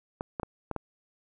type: clicks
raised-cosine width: 1 ms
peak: -18 dBFS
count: 5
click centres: 0.209 / 0.398 / 0.432 / 0.713 / 0.763 s
effects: none